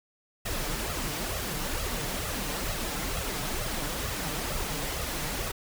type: noise with flanger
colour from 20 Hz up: pink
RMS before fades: -32 dBFS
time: 0.45-5.52 s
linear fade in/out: 10 ms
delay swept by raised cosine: 1.5 to 6.9 ms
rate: 2.2 Hz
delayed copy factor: +0.75
effects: none